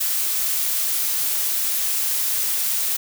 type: noise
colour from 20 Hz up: blue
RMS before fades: -22 dBFS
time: 0-2.97 s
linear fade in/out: 10 ms
effects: none